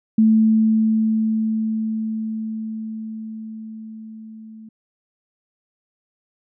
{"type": "tone with level ramp", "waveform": "sine", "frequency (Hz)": 220, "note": "A3", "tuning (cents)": 0, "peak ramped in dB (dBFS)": [-10, -37], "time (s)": [0.18, 4.69], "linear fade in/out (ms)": 5, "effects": []}